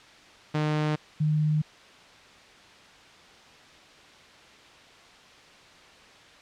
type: tone pair in turn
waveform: sawtooth / sine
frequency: 152.2 / 152.75 Hz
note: D#3 / D#3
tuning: -38 / -32 cents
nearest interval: unison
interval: 6 cents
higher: second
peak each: -20 / -21 dBFS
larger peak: first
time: 0.54-0.96 / 1.2-1.62 s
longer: neither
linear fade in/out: 10 ms
effects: white hiss -51 dBFS RMS until 6.41 s + low-pass 4000 Hz 12 dB/octave